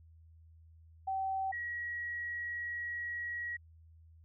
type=tone pair in turn; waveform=sine; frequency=769 / 1909.4 Hz; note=G5 / A#6; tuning=-33 / +41 cents; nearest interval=octave + major third; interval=1574 cents; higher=second; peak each=-32 / -36 dBFS; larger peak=first; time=1.07-1.52 / 1.52-3.57 s; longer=second; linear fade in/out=10 ms; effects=added 81 Hz sine -56 dBFS peak until 4.24 s